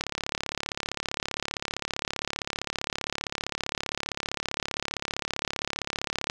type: click train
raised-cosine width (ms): 0.2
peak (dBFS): -11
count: 223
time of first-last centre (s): 0.01-6.299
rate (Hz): 35.3
effects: none